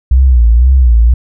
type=tone with vibrato; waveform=sine; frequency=61.1 Hz; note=B1; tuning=18 cents flat; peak=-3 dBFS; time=0.11-1.14 s; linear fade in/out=5 ms; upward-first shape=sine; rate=2 Hz; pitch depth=140 cents each way; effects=none